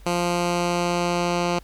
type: tone with low-pass filter sweep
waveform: 10% pulse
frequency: 174.61 Hz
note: F3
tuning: in tune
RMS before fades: -23 dBFS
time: 0.06-1.59 s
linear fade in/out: 5 ms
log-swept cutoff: 9900 to 6000 Hz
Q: 0.88
effects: added 50 Hz sine -43 dBFS peak until 1.63 s + pink hiss -55 dBFS RMS until 1.63 s